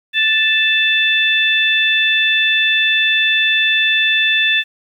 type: harmonic tone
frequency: 880 Hz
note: A5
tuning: in tune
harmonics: 2 / 3 / 4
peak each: -16 / -16 / -16 dBFS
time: 0.13-4.64 s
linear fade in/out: 50 ms
effects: 8-bit